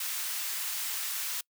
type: high-pass noise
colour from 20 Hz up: white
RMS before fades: -34 dBFS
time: 0-1.41 s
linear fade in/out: 5 ms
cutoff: 1200 Hz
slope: 12 dB/octave
effects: noise-tail reverb RT60 0.1 s tail -25 dB re dry